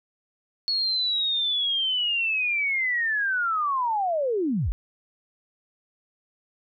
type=linear sweep; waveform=sine; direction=down; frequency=4370 to 30.87 Hz; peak=-22 dBFS; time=0.68-4.72 s; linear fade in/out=0 ms; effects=none